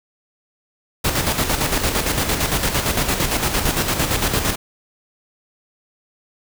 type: noise with tremolo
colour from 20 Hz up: pink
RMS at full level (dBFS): -18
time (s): 1.04-4.56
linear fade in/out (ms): 10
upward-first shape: square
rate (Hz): 8.8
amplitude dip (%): 50
effects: none